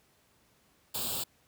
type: noise with comb filter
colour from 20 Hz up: white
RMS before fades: -34 dBFS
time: 0.94-1.24 s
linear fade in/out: 10 ms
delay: 0.25 ms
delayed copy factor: +0.85
effects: pink hiss -67 dBFS RMS until 1.47 s + high-pass 60 Hz 12 dB/octave